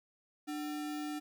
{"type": "tone with sample-and-hold", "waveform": "sine", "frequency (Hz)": 298.4, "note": "D4", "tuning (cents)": 28, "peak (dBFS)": -36, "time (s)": [0.47, 1.2], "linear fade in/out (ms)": 20, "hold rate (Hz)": 1050, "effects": []}